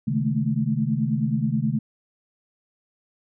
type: tone cluster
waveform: sine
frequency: 132.6 / 152.3 / 213.5 / 222.9 Hz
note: C3 / D#3 / G#3 / A3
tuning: +23 / -37 / +48 / +23 cents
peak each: -26 dBFS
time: 0.07-1.79 s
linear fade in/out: 10 ms
effects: none